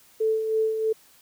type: tone with tremolo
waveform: sine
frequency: 440 Hz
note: A4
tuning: in tune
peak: -19 dBFS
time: 0.2-0.93 s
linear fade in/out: 10 ms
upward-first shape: sine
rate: 3.1 Hz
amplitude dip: 50%
effects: white hiss -56 dBFS RMS until 1.21 s